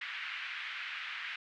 pink band-pass noise, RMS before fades -41 dBFS, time 0.01-1.36 s, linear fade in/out 5 ms, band 1600 to 2900 Hz, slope 24 dB/octave, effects none

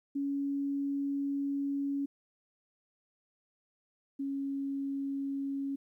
sine tone pair in turn, 280 / 276 Hz, C#4 / C#4, +18 / -7 cents, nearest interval unison, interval 25 cents, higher first, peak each -30 / -32 dBFS, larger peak first, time 0.15-2.06 / 4.19-5.76 s, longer first, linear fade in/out 10 ms, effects 12-bit

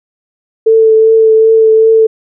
sine tone with vibrato, 443.4 Hz, A4, 13 cents sharp, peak -3 dBFS, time 0.66-2.07 s, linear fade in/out 10 ms, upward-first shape triangle, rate 2.6 Hz, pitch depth 17 cents each way, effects none

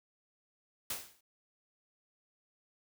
white noise with exponential decay, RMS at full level -34 dBFS, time 0.9-1.21 s, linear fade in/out 5 ms, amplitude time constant 67 ms, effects none

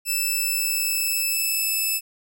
5% pulse tone with pitch glide, 2637 to 2620 Hz, E7 to E7, 0 to -11 cents, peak -13 dBFS, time 0.05-2.01 s, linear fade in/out 50 ms, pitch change -11 cents, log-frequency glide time 0.2-1.7 s, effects none

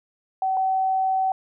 sine tone pair in turn, 761 / 761 Hz, F#5 / F#5, +48 / +48 cents, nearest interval unison, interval 0 cents, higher neither, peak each -20 / -19 dBFS, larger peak second, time 0.42-0.57 / 0.57-1.32 s, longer second, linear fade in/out 2 ms, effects none

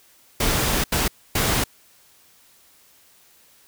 pink noise bursts at uneven times, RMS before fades -21 dBFS, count 3, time 0.4-0.84 / 0.92-1.08 / 1.35-1.64 s, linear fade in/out 5 ms, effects white hiss -55 dBFS RMS until 3.67 s

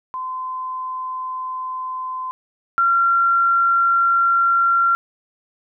sine tone pair in turn, 1028 / 1372.2 Hz, C6 / F6, -31 / -31 cents, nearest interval perfect fourth, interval 500 cents, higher second, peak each -24 / -13 dBFS, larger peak second, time 0.14-2.31 / 2.78-4.95 s, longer neither, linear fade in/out 0 ms, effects none

